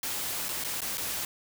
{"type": "noise with dropouts", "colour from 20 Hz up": "white", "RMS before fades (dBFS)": -33, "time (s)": [0.03, 1.25], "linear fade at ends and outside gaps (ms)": 2, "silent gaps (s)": [[0.485, 0.489], [0.64, 0.646], [0.806, 0.817], [0.973, 0.979]], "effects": []}